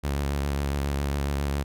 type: tone with vibrato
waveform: sawtooth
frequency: 70.5 Hz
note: C#2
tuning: 30 cents sharp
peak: -21 dBFS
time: 0.03-1.64 s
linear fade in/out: 20 ms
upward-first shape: triangle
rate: 7.3 Hz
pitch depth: 44 cents each way
effects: none